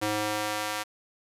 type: tone with high-pass filter sweep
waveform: square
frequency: 105.8 Hz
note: G#2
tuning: 33 cents sharp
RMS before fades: -30 dBFS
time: 0.01-0.84 s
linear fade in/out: 20 ms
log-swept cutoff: 310 to 920 Hz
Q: 0.73
effects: resampled to 32000 Hz + 9-bit